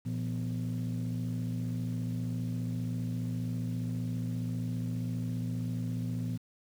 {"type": "tone cluster", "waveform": "sine", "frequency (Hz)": [116.6, 171.5, 248.2], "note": ["A#2", "F3", "B3"], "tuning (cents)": [1, -31, 9], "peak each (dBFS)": [-32, -35, -36], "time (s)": [0.05, 6.38], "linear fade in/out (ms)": 20, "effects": ["tanh soft clip ceiling -27 dBFS", "9-bit"]}